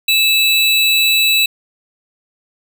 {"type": "tone pair together", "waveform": "square", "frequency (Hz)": [2621, 3927], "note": ["E7", "B7"], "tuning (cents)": [-11, -11], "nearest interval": "perfect fifth", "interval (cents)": 700, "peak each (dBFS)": -14, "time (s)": [0.08, 1.46], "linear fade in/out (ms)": 5, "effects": []}